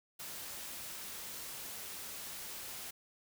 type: noise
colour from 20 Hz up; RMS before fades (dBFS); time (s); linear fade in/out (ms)
white; -45; 0.19-2.91; 10
effects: none